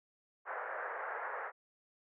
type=band-pass noise; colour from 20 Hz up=white; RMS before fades=-41 dBFS; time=0.45-1.52 s; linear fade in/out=50 ms; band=450 to 1800 Hz; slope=48 dB/octave; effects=none

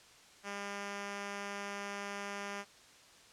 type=tone; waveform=5% pulse; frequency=201.3 Hz; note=G3; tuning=46 cents sharp; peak=-28 dBFS; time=0.43-2.65 s; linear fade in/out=50 ms; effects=white hiss -59 dBFS RMS until 3.32 s + low-pass 7000 Hz 12 dB/octave

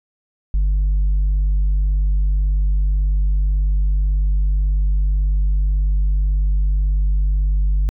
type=tone; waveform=sine; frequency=49.09 Hz; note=G1; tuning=3 cents sharp; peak=-11 dBFS; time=0.54-7.89 s; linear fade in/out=0 ms; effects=tanh soft clip ceiling -13 dBFS

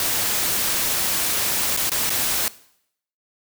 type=noise with dropouts; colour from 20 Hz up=white; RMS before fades=-22 dBFS; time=0-2.48 s; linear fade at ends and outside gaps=1 ms; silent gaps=1.766-1.773 / 1.895-1.917 / 2.095-2.103 s; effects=noise-tail reverb RT60 0.7 s tail -19 dB re dry

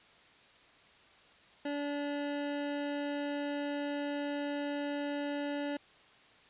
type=tone; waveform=25% pulse; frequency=288.2 Hz; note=D4; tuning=33 cents flat; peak=-30 dBFS; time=1.65-5.77 s; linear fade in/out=5 ms; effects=white hiss -60 dBFS RMS until 6.49 s + resampled to 8000 Hz

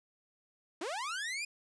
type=linear sweep; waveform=sawtooth; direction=up; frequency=289.6 to 2489 Hz; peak=-32 dBFS; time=0.81-1.45 s; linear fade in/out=5 ms; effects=resampled to 22050 Hz

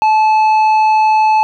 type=tone with tanh clipping; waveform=sine; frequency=867 Hz; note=A5; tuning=26 cents flat; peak=-9 dBFS; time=0.02-1.43 s; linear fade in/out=0 ms; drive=7 dB; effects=none

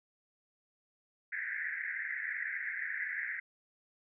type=band-pass noise; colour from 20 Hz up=pink; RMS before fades=-38 dBFS; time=1.32-3.4 s; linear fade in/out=5 ms; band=1600 to 2100 Hz; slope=96 dB/octave; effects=none

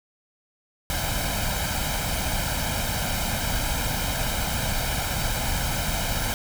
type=noise with comb filter; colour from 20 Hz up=pink; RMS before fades=-26 dBFS; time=0.9-6.34 s; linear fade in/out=0 ms; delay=1.3 ms; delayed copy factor=+0.7; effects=none

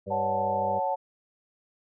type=harmonic tone; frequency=98 Hz; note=G2; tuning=in tune; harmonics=1 / 2 / 4 / 5 / 6; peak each=-40 / -38 / -41 / -37 / -37 dBFS; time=0.06-0.8 s; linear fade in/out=20 ms
type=chord; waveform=sine; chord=F# minor; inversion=second; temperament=equal; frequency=554.4 / 740 / 880 Hz; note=C#5 / F#5 / A5; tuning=0 / 0 / 0 cents; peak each=-30 / -30 / -28 dBFS; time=0.1-0.96 s; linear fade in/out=20 ms
effects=none

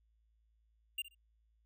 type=tone with echo; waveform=square; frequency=2795 Hz; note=F7; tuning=1 cent sharp; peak=-36 dBFS; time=0.98-1.02 s; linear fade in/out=5 ms; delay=64 ms; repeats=2; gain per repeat=-15 dB; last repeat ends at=1.148 s; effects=added 55 Hz sine -70 dBFS peak until 1.65 s

